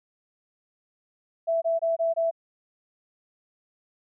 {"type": "tone bursts", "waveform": "sine", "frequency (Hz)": 662, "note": "E5", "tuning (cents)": 7, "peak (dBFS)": -21, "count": 5, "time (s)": [1.47, 2.312], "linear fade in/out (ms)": 20, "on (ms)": 150, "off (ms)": 23, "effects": []}